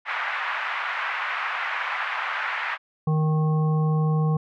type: band-pass noise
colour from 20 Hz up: white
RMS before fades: -28 dBFS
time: 0.05-2.78 s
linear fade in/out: 50 ms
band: 870 to 2100 Hz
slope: 24 dB/octave
type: harmonic tone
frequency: 155.56 Hz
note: D#3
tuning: in tune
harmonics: 1 / 3 / 5 / 7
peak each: -19 / -32 / -35 / -35 dBFS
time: 3.07-4.37 s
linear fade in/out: 5 ms
effects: none